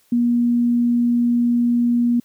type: tone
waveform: sine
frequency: 239.2 Hz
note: A#3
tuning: 45 cents sharp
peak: -14 dBFS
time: 0.12-2.2 s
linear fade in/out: 5 ms
effects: white hiss -59 dBFS RMS until 2.24 s